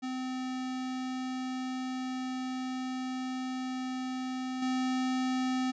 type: tone with level steps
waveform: square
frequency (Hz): 257.1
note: C4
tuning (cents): -30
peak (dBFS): -34 / -29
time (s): 0.02-5.72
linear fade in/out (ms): 20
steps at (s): 4.62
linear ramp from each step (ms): 5
effects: resampled to 16000 Hz